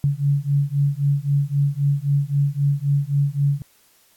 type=beating tone pair; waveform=sine; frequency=140 / 143.8 Hz; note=C#3 / D3; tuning=+18 / -36 cents; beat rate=3.8 Hz; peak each=-20 dBFS; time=0.04-3.62 s; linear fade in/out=0 ms; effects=white hiss -57 dBFS RMS until 4.16 s + AAC 64 kbps